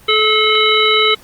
harmonic tone, 432 Hz, A4, 32 cents flat, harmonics 1 / 3 / 5 / 7 / 9, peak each -16 / -16 / -16 / -16 / -16 dBFS, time 0.08-1.15 s, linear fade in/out 10 ms, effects pink hiss -44 dBFS RMS until 1.23 s + Opus 24 kbps

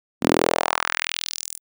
sawtooth tone with high-pass filter sweep, 41.36 Hz, E1, 7 cents sharp, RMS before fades -23 dBFS, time 0.21-1.6 s, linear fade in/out 50 ms, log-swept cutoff 230 to 10000 Hz, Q 2.1, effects none

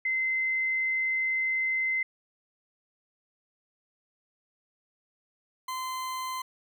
sine / 40% pulse tone pair in turn, 2064 / 1032 Hz, C7 / C6, -24 / -24 cents, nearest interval octave, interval 1200 cents, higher first, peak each -25 / -31 dBFS, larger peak first, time 0.05-2.03 / 5.68-6.42 s, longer first, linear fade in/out 5 ms, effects none

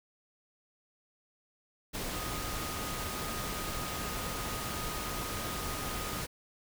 sine tone in noise, 1244.5 Hz, D#6, in tune, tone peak -43 dBFS, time 2.13-6.22 s, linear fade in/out 20 ms, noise pink, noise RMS -37 dBFS, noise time 1.93-6.27 s, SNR -9 dB, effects none

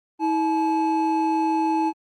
triangle tone pair together, 322 / 859.6 Hz, E4 / A5, -41 / -41 cents, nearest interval octave + perfect fourth, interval 1700 cents, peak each -20 dBFS, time 0.19-1.93 s, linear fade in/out 50 ms, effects Opus 24 kbps

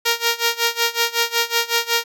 5% pulse tone with tremolo, 466.2 Hz, A#4, in tune, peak -3 dBFS, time 0.05-2.04 s, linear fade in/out 10 ms, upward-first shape sine, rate 5.4 Hz, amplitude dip 90%, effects none

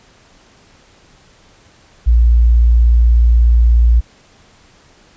sine tone, 58.27 Hz, A#1, in tune, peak -6 dBFS, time 2.06-4.01 s, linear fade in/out 20 ms, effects pink hiss -48 dBFS RMS until 5.16 s + resampled to 16000 Hz

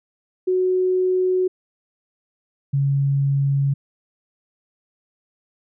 sine tone pair in turn, 369.1 / 139.06 Hz, F#4 / C#3, -4 / +6 cents, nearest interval octave + perfect fourth, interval 1690 cents, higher first, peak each -16 dBFS, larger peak neither, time 0.47-1.48 / 2.73-3.74 s, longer neither, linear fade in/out 10 ms, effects none

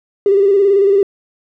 triangle tone with vibrato, 397 Hz, G4, 22 cents sharp, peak -4 dBFS, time 0.26-1.03 s, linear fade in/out 2 ms, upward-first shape square, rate 18 Hz, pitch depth 42 cents each way, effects tanh soft clip ceiling -6 dBFS

